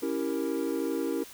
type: chord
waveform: triangle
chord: C# diminished seventh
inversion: none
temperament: equal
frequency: 277.2 / 329.6 / 392 / 466.2 Hz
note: C#4 / E4 / G4 / Bb4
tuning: 0 / 0 / 0 / 0 cents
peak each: -31 / -30 / -33 / -32 dBFS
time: 0.02-1.24 s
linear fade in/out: 10 ms
effects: white hiss -48 dBFS RMS until 1.33 s